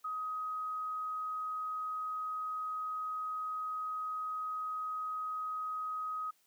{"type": "tone", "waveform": "sine", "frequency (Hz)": 1260, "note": "D#6", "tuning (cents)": 21, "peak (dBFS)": -35, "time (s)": [0.04, 6.31], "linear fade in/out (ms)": 10, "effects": ["white hiss -71 dBFS RMS until 6.46 s", "high-pass 200 Hz 12 dB/octave"]}